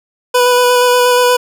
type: tone with vibrato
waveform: 25% pulse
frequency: 493.9 Hz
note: B4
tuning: in tune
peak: -4 dBFS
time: 0.34-1.37 s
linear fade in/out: 10 ms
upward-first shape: square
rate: 8.4 Hz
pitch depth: 11 cents each way
effects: none